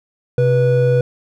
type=tone pair together; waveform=triangle; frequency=129.8 / 488.8 Hz; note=C3 / B4; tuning=-13 / -18 cents; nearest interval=octave + major seventh; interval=2295 cents; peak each=-12 / -12 dBFS; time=0.38-1.01 s; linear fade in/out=2 ms; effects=none